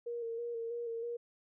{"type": "tone with vibrato", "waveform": "sine", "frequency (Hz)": 466.3, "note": "A#4", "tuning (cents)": 1, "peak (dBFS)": -36, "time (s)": [0.06, 1.17], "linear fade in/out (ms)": 10, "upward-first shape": "square", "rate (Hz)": 3.1, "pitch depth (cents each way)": 27, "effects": []}